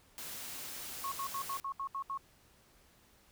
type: noise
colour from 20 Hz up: white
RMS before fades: -44 dBFS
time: 0.18-1.6 s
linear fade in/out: 0 ms
type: tone bursts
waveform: sine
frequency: 1095 Hz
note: C#6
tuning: 22 cents flat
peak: -35 dBFS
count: 8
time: 1.04-2.175 s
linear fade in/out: 2 ms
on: 78 ms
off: 73 ms
effects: pink hiss -65 dBFS RMS until 3.31 s